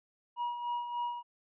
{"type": "tone with tremolo", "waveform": "triangle", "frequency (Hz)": 960, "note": "B5", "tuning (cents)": -49, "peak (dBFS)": -29, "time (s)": [0.36, 1.23], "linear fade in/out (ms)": 50, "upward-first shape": "sine", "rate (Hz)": 3.4, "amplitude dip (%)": 55, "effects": ["resampled to 8000 Hz"]}